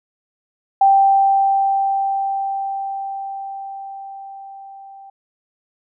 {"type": "tone with level ramp", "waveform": "sine", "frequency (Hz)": 784, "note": "G5", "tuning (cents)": 0, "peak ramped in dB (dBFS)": [-8, -37], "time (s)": [0.81, 5.1], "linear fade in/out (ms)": 5, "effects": []}